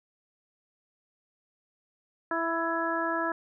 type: harmonic tone with a mistuned harmonic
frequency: 330.8 Hz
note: E4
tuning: 6 cents sharp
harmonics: 1 / 2 / 3 / 4 / 5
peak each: -33 / -33 / -33 / -33 / -33 dBFS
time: 2.31-3.32 s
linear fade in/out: 2 ms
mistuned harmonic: 5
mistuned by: +19 cents
effects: none